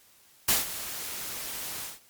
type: noise with ADSR envelope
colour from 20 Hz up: white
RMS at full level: -21 dBFS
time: 0.48-2 s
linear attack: 8 ms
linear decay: 160 ms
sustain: -15 dB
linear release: 170 ms
effects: white hiss -59 dBFS RMS until 2.09 s + MP3 96 kbps